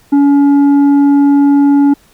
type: tone with tanh clipping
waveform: sine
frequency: 283.1 Hz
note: C#4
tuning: 37 cents sharp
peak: -6 dBFS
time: 0.12-1.94 s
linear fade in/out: 10 ms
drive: 6 dB
effects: pink hiss -48 dBFS RMS until 2.13 s